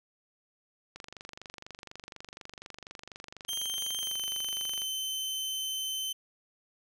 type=click train; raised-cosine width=0.2 ms; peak=-26 dBFS; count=94; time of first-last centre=0.96-4.819 s; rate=24.1 Hz
type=tone with pitch glide; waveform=sawtooth; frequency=3149 to 3074 Hz; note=G7 to G7; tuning=+7 to -35 cents; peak=-29 dBFS; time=3.48-6.13 s; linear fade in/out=10 ms; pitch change=-42 cents; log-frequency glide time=3.99-4.2 s
effects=none